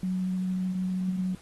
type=tone with vibrato; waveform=sine; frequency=185 Hz; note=F#3; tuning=in tune; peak=-26 dBFS; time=0.03-1.35 s; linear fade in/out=2 ms; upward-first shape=sine; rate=13 Hz; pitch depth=9 cents each way; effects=pink hiss -54 dBFS RMS until 1.41 s + AAC 32 kbps